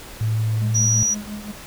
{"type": "tone with pitch glide", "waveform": "sine", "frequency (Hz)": [110, 112.31], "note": ["A2", "A2"], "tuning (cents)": [0, 36], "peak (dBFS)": -18, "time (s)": [0.21, 1.03], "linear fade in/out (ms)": 0, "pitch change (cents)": 36, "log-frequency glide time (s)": [0.61, 0.68]}
{"type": "tone with tremolo", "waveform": "triangle", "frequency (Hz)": 208.8, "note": "G#3", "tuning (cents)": 10, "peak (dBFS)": -24, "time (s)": [0.61, 1.52], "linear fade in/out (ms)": 10, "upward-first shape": "triangle", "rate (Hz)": 5.8, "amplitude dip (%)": 90}
{"type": "tone", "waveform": "sine", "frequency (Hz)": 5810, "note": "F#8", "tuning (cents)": -32, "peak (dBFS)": -17, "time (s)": [0.74, 1.15], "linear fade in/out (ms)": 20}
{"effects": ["pink hiss -39 dBFS RMS until 1.66 s"]}